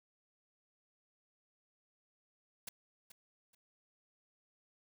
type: noise with echo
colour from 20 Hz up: white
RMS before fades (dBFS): -44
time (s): 2.67-2.69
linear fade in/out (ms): 5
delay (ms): 430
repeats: 2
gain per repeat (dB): -12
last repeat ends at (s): 3.55
effects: none